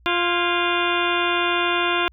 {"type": "harmonic tone with a mistuned harmonic", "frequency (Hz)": 349.3, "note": "F4", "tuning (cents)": 0, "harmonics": [1, 2, 3, 4, 5, 6, 7, 8, 9, 10], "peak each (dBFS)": [-25, -28, -25, -26, -30, -32, -28, -28, -35, -29], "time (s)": [0.06, 2.08], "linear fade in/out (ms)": 0, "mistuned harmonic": 5, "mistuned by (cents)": -110, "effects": ["added 60 Hz sine -50 dBFS peak until 2.12 s"]}